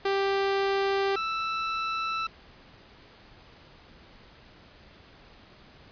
sawtooth tone pair in turn, 392.9 / 1321.6 Hz, G4 / E6, +4 / +4 cents, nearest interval octave + major sixth, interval 2100 cents, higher second, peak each -20 / -24 dBFS, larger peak first, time 0.05-1.16 / 1.16-2.27 s, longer neither, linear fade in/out 5 ms, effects pink hiss -53 dBFS RMS until 5.91 s + resampled to 11025 Hz

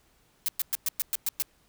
blue noise bursts, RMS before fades -27 dBFS, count 8, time 0.46-1.422 s, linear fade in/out 0 ms, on 24 ms, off 110 ms, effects pink hiss -65 dBFS RMS until 1.68 s

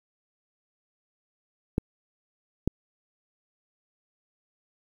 clicks, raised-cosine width 3 ms, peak -10 / -10 dBFS, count 2, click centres 1.781 / 2.676 s, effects 8-bit

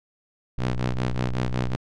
sawtooth ring-modulated tone, 62.8 Hz, B1, 30 cents sharp, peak -16 dBFS, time 0.58-1.76 s, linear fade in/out 0 ms, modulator 60.1 Hz, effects low-pass 5000 Hz 12 dB/octave

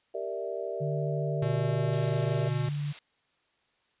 sine chord, E half-diminished seventh, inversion first, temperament equal, 392 / 466.2 / 587.3 / 659.3 Hz, G4 / Bb4 / D5 / E5, 0 / 0 / 0 / 0 cents, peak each -37 dBFS, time 0.14-2.49 s, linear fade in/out 10 ms
sine tone with pitch glide, 147.9 to 145.86 Hz, D3 to D3, +13 to -12 cents, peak -29 dBFS, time 0.8-2.93 s, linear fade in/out 20 ms, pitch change -25 cents, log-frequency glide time 1.96-2.39 s
square tone, 121.6 Hz, B2, 26 cents flat, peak -30 dBFS, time 1.42-2.69 s, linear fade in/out 5 ms
blue noise, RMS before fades -37 dBFS, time 1.93-2.99 s, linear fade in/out 2 ms
effects white hiss -71 dBFS RMS until 4 s + resampled to 8000 Hz

